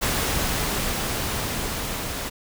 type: noise with level ramp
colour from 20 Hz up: pink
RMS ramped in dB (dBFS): -23 to -30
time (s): 0.01-2.3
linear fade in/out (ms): 20
effects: none